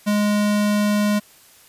square tone, 207.7 Hz, G#3, in tune, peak -17 dBFS, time 0.06-1.2 s, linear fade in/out 20 ms, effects white hiss -50 dBFS RMS until 1.68 s + resampled to 32000 Hz

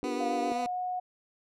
sine chord, G minor seventh, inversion second, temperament equal, 293.7 / 349.2 / 392 / 466.2 Hz, D4 / F4 / G4 / Bb4, 0 / 0 / 0 / 0 cents, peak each -35 / -40 / -38 / -40 dBFS, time 0.03-0.52 s, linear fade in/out 0 ms
15% pulse tone with vibrato, 246.9 Hz, B3, in tune, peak -27 dBFS, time 0.04-0.66 s, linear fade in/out 0 ms, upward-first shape triangle, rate 7.5 Hz, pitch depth 30 cents each way
sine tone with pitch glide, 709 to 729.4 Hz, F5 to F#5, +26 to -25 cents, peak -30 dBFS, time 0.2-1 s, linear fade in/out 10 ms, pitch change +49 cents, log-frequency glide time 0.49-0.78 s
effects low-pass 8000 Hz 12 dB/octave

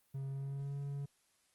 triangle tone with pitch glide, 136 to 140.96 Hz, C#3 to C#3, -33 to +29 cents, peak -36 dBFS, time 0.14-1.06 s, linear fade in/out 10 ms, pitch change +62 cents, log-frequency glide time 0.28-0.78 s, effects white hiss -74 dBFS RMS until 1.54 s + Opus 32 kbps

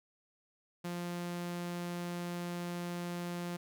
sawtooth tone, 174.61 Hz, F3, in tune, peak -33 dBFS, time 0.84-3.57 s, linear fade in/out 10 ms, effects none

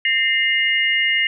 sine tone cluster, 1822 / 2092 / 2852 Hz, A#6 / C7 / F7, -40 / -1 / +36 cents, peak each -22 / -18 / -20 dBFS, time 0.05-1.27 s, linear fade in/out 2 ms, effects none

